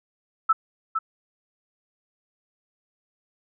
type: tone with echo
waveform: sine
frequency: 1314 Hz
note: E6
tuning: 6 cents flat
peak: -14 dBFS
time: 0.49-0.53 s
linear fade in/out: 10 ms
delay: 460 ms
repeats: 1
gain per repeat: -7 dB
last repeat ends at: 0.99 s
effects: none